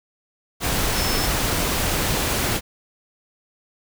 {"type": "tone in noise", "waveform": "sine", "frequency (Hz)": 5274, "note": "E8", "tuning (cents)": 0, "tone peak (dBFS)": -28, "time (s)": [0.93, 1.29], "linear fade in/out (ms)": 50, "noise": "pink", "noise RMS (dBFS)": -22, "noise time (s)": [0.6, 2.61], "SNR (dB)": -9, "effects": []}